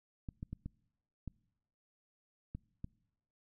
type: clicks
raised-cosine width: 5 ms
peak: -29 dBFS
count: 7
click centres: 0.288 / 0.429 / 0.53 / 0.66 / 1.277 / 2.55 / 2.844 s
effects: noise-tail reverb RT60 0.9 s tail -25 dB re dry